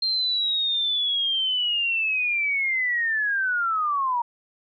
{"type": "linear sweep", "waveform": "sine", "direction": "down", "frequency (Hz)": [4191, 932.3], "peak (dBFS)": -21, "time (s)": [0.02, 4.22], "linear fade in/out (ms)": 5, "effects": []}